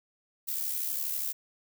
violet noise with amplitude modulation, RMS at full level -30 dBFS, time 0.47-1.33 s, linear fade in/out 20 ms, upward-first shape sine, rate 72.3 Hz, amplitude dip 55%, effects none

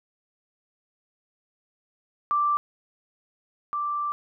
sine tone pair in turn, 1174.7 / 1174.7 Hz, D6 / D6, 0 / 0 cents, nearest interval unison, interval 0 cents, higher neither, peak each -20 / -25 dBFS, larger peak first, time 2.31-2.57 / 3.73-4.12 s, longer second, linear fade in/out 0 ms, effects none

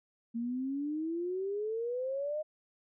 sine exponential sweep, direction up, 228.2 to 622.3 Hz, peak -32 dBFS, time 0.34-2.43 s, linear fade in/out 20 ms, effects none

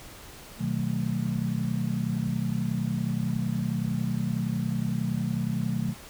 sine chord, B dominant seventh, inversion none, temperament just, 123.47 / 154.34 / 185.21 / 222.2 Hz, B2 / D#3 / F#3 / A3, 0 / -14 / +2 / +17 cents, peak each -31 dBFS, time 0.58-5.95 s, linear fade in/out 50 ms, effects pink hiss -46 dBFS RMS until 6.09 s

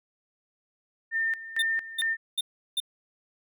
sine tone with tremolo, 1807 Hz, A6, 46 cents sharp, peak -24 dBFS, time 1.11-2.17 s, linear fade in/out 50 ms, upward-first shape square, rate 2.2 Hz, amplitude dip 80%
square tone bursts, 3613 Hz, A7, 45 cents sharp, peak -25 dBFS, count 4, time 1.59-2.802 s, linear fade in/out 5 ms, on 33 ms, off 360 ms
effects none

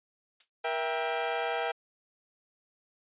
violet noise with exponential decay, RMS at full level -36 dBFS, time 0.4-0.5 s, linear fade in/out 5 ms, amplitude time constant 20 ms
sawtooth chord, E diminished, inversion second, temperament just, 474.7 / 659.3 / 791.1 Hz, Bb4 / E5 / G5, +31 / 0 / +16 cents, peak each -30 / -30 / -29 dBFS, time 0.64-1.72 s, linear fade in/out 10 ms
effects resampled to 8000 Hz

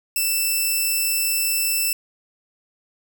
5% pulse tone, 2655 Hz, E7, 12 cents sharp, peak -10 dBFS, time 0.16-1.93 s, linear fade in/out 2 ms, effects none

